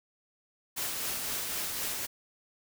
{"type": "noise with tremolo", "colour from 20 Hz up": "white", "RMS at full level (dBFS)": -33, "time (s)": [0.76, 2.07], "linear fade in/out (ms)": 20, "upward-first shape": "triangle", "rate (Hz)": 3.9, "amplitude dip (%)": 30, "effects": []}